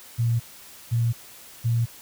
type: tone bursts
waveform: sine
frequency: 117 Hz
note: A#2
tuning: 7 cents sharp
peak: -19 dBFS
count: 3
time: 0.18-1.86 s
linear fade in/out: 20 ms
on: 220 ms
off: 510 ms
effects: white hiss -46 dBFS RMS until 2.01 s